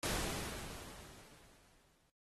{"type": "noise with exponential decay", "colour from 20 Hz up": "pink", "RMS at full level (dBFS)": -36, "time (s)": [0.03, 2.1], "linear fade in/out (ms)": 1, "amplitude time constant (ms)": 450, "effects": ["AAC 32 kbps"]}